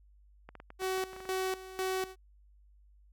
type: clicks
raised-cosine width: 0.5 ms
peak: -32 dBFS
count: 11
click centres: 0.49 / 0.553 / 0.601 / 0.704 / 0.819 / 0.979 / 1.034 / 1.132 / 1.164 / 1.204 / 1.254 s
type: tone with tremolo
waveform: sawtooth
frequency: 376.4 Hz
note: F#4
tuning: 30 cents sharp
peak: -27 dBFS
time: 0.79-2.16 s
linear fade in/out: 50 ms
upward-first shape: square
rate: 2 Hz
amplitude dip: 80%
effects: added 50 Hz sine -58 dBFS peak until 3.12 s